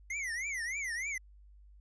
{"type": "tone with vibrato", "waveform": "square", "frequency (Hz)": 2048, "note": "C7", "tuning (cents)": -38, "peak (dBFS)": -35, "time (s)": [0.1, 1.18], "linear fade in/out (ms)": 5, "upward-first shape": "triangle", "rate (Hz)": 3.3, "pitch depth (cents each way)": 260, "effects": ["added 50 Hz sine -54 dBFS peak until 1.8 s", "resampled to 22050 Hz"]}